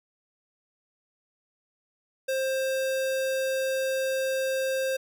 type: tone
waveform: square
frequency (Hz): 529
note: C5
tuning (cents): +19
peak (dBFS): -26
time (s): 2.28-4.97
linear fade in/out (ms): 10
effects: none